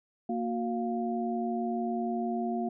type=tone cluster; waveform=sine; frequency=233.3 / 364.2 / 701 Hz; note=A#3 / F#4 / F5; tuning=+2 / -27 / +6 cents; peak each=-31 / -35 / -34 dBFS; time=0.29-2.69 s; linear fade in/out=5 ms; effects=none